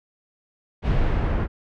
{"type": "noise with low-pass filter sweep", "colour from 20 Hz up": "brown", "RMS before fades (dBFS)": -21, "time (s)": [0.82, 1.48], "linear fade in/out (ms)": 50, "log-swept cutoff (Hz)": [3100, 1800], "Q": 0.95, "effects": []}